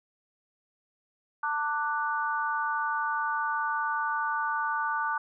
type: chord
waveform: sine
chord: D major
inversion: second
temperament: equal with one note detuned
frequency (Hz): 893.8 / 1174.7 / 1480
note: A5 / D6 / F#6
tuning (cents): +27 / 0 / 0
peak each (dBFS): -31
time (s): 1.43-5.18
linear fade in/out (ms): 5
effects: none